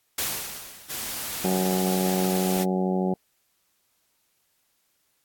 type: noise with exponential decay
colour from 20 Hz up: white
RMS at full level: -25 dBFS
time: 0.18-1.38 s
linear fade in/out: 5 ms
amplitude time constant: 260 ms
type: noise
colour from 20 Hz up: white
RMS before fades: -32 dBFS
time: 0.89-2.65 s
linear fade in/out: 20 ms
type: harmonic tone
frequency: 93.1 Hz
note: F#2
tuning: 11 cents sharp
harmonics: 2 / 3 / 4 / 5 / 6 / 7 / 8 / 9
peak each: -24 / -35 / -28 / -36 / -34 / -40 / -34 / -37 dBFS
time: 1.44-3.14 s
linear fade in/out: 5 ms
effects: white hiss -70 dBFS RMS until 5.24 s + AAC 64 kbps